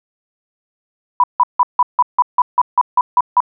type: tone bursts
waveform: sine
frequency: 987.8 Hz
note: B5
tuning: in tune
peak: -7 dBFS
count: 12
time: 1.2-3.404 s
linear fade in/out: 2 ms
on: 37 ms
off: 160 ms
effects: none